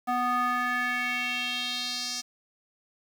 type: tone with band-pass filter sweep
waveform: square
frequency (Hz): 246.9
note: B3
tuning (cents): 0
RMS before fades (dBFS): -29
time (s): 0.07-2.22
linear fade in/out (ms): 20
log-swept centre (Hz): 950 to 5600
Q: 3.2
effects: 8-bit